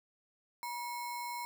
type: tone with sample-and-hold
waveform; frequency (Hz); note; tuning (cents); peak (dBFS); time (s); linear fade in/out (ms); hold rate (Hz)
sine; 961; B5; -48; -37; 0.63-1.45; 0; 3150
effects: none